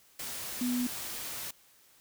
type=tone in noise; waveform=sine; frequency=246.9 Hz; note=B3; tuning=in tune; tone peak=-28 dBFS; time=0.61-0.87 s; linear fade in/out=5 ms; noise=white; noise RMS=-39 dBFS; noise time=0.19-1.51 s; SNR=+8 dB; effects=white hiss -62 dBFS RMS until 2 s